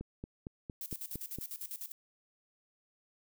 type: click train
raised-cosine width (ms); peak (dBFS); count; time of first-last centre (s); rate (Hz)
3; -28; 7; 0.01-1.386; 4.36
type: noise with tremolo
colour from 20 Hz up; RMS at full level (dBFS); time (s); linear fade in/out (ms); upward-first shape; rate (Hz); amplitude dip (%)
violet; -41; 0.81-1.92; 2; square; 10; 80
effects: none